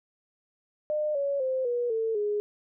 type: tone with pitch steps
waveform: sine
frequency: 605 / 561.2 / 520.6 / 483 / 448 / 415.6 Hz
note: D#5 / C#5 / C5 / B4 / A4 / G#4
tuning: -49 / +21 / -9 / -39 / +31 / +1 cents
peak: -25 dBFS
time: 0.9-2.4 s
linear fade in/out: 0 ms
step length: 250 ms
effects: none